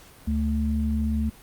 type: tone pair together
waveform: sine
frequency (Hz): 73.6 / 220.7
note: D2 / A3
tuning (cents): +4 / +5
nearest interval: octave + perfect fifth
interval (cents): 1901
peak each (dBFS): -24 / -25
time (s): 0.27-1.3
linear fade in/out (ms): 10
effects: pink hiss -50 dBFS RMS until 1.42 s + Opus 48 kbps